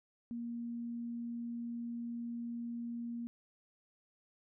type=tone; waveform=sine; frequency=235.6 Hz; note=A#3; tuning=19 cents sharp; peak=-38 dBFS; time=0.31-3.27 s; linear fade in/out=0 ms; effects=none